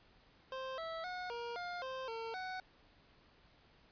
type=tone with pitch steps; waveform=25% pulse; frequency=525 / 654 / 727 / 472.3 / 707 / 523 / 453.8 / 745 Hz; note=C5 / E5 / F#5 / A#4 / F5 / C5 / A#4 / F#5; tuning=+6 / -14 / -31 / +23 / +21 / -1 / -47 / +12 cents; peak=-37 dBFS; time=0.52-2.6 s; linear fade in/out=2 ms; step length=260 ms; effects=pink hiss -66 dBFS RMS until 3.91 s + resampled to 11025 Hz